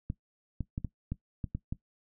clicks, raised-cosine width 5 ms, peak -21 dBFS, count 8, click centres 0.101 / 0.607 / 0.779 / 0.847 / 1.12 / 1.442 / 1.55 / 1.725 s, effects noise-tail reverb RT60 0.1 s tail -17 dB re dry

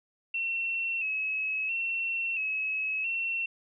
sine tone with vibrato, 2640 Hz, E7, 2 cents sharp, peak -28 dBFS, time 0.34-3.46 s, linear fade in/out 5 ms, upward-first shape square, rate 0.74 Hz, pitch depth 46 cents each way, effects none

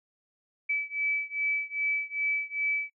sine beating tone pair, 2300 / 2302.5 Hz, D7 / D7, -37 / -35 cents, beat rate 2.5 Hz, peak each -30 / -31 dBFS, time 0.69-2.9 s, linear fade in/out 10 ms, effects noise-tail reverb RT60 0.1 s tail -26 dB re dry

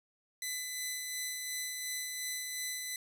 10% pulse tone with tremolo, 2006 Hz, B6, 26 cents sharp, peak -26 dBFS, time 0.42-2.96 s, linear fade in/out 2 ms, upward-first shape sine, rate 2.8 Hz, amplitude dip 30%, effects none

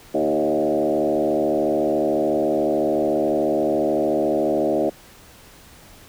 sine tone with frequency modulation, 468.5 Hz, A#4, 9 cents sharp, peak -17 dBFS, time 0.14-4.9 s, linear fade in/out 10 ms, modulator 73.9 Hz, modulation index 2.8, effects pink hiss -47 dBFS RMS until 6.08 s

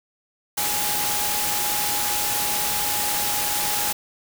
sine tone in noise, 830.6 Hz, G#5, in tune, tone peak -30 dBFS, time 0.57-3.93 s, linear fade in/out 10 ms, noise white, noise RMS -24 dBFS, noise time 0.57-3.93 s, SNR -9 dB, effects none

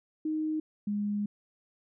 sine tone pair in turn, 311.1 / 206.1 Hz, D#4 / G#3, 0 / -13 cents, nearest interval perfect fifth, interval 713 cents, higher first, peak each -28 dBFS, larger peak neither, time 0.25-0.6 / 0.87-1.26 s, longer second, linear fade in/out 5 ms, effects none

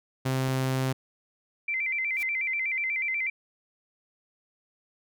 sawtooth tone, 131.3 Hz, C3, 6 cents sharp, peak -21 dBFS, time 0.25-0.93 s, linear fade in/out 10 ms
click, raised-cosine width 2 ms, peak -27 dBFS, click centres 0.483 s
sine tone with vibrato, 2200 Hz, C#7, 14 cents flat, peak -26 dBFS, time 1.68-3.3 s, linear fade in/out 5 ms, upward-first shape square, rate 8.2 Hz, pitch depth 110 cents each way
white noise with exponential growth, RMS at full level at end -38 dBFS, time 2.11-2.23 s, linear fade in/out 5 ms, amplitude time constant 25 ms
effects none

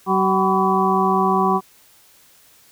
harmonic tone with a mistuned harmonic, 190 Hz, F#3, 46 cents sharp, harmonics 1 / 2 / 4 / 5 / 6, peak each -21 / -21 / -21 / -21 / -21 dBFS, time 0.06-1.61 s, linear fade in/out 50 ms, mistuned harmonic 5, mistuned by +80 cents, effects white hiss -52 dBFS RMS until 2.71 s

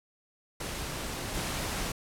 pink noise with level steps, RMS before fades -36 / -33 dBFS, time 0.6-1.92 s, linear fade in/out 5 ms, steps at 1.34 s, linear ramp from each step 10 ms, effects low-pass 12000 Hz 12 dB/octave

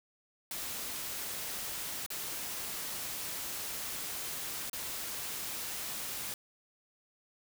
white noise with dropouts, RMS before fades -39 dBFS, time 0.51-6.34 s, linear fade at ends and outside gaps 1 ms, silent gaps 2.063-2.103 / 4.697-4.731 s, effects none

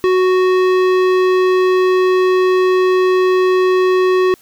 sine tone with tanh clipping, 370 Hz, F#4, in tune, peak -12 dBFS, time 0.04-4.34 s, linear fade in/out 0 ms, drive 17 dB, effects white hiss -49 dBFS RMS until 4.41 s

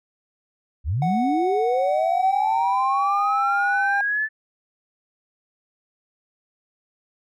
sine linear sweep, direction up, 58.27 to 1760 Hz, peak -20 dBFS, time 0.84-4.29 s, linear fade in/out 50 ms
triangle tone with pitch glide, 740 to 802.3 Hz, F#5 to G5, 0 to +40 cents, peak -20 dBFS, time 1.02-4.01 s, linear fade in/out 2 ms, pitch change +140 cents, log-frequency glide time 1.71-3.12 s
effects none

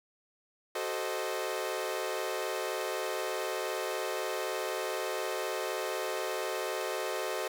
sawtooth chord, F# diminished seventh, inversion none, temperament equal with one note detuned, 376 / 440 / 523.3 / 622.3 Hz, F#4 / A4 / C5 / Eb5, +28 / 0 / 0 / 0 cents, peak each -34 dBFS, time 0.75-7.48 s, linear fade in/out 5 ms, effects 10-bit

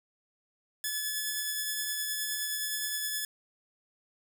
5% pulse tone with tremolo, 1718 Hz, A6, 42 cents flat, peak -19 dBFS, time 0.84-3.25 s, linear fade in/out 2 ms, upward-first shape triangle, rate 9.6 Hz, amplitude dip 30%, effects none

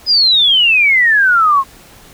sine exponential sweep, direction down, 5070 to 1054 Hz, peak -7 dBFS, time 0.06-1.64 s, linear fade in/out 50 ms, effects pink hiss -41 dBFS RMS until 2.13 s

